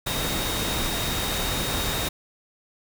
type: tone in noise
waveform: sine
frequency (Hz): 3729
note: A#7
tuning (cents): 0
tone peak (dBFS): -32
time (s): 0.06-2.09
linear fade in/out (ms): 10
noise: pink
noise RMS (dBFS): -27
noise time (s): 0.06-2.09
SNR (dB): -8
effects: none